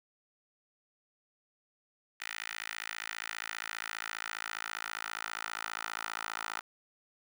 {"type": "tone with high-pass filter sweep", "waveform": "10% pulse", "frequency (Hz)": 54.9, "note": "A1", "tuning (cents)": -3, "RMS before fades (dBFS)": -40, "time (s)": [2.2, 6.61], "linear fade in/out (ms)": 10, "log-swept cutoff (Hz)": [1900, 1200], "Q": 2.1, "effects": []}